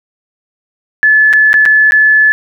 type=tone with dropouts; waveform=sine; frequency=1727 Hz; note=A6; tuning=33 cents flat; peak=-4 dBFS; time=1.03-2.32 s; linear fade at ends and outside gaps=0 ms; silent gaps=1.329-1.335 / 1.531-1.541 / 1.654-1.66 / 1.909-1.921 s; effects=none